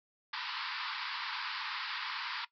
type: band-pass noise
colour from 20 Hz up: pink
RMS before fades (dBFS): -39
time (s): 0.33-2.45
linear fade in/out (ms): 5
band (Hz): 880 to 5000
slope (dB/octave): 96
effects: noise-tail reverb RT60 0.1 s tail -18 dB re dry